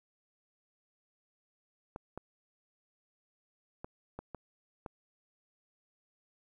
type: clicks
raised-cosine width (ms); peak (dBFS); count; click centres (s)
1; -27; 6; 1.961 / 2.176 / 3.845 / 4.19 / 4.347 / 4.862
effects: 11-bit